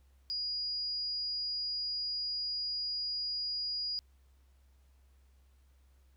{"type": "tone", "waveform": "sine", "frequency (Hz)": 4880, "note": "D#8", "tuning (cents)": -34, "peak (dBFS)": -33, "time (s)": [0.3, 3.99], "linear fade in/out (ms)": 0, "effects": ["added 66 Hz sine -61 dBFS peak until 6.16 s", "pink hiss -75 dBFS RMS until 6.16 s"]}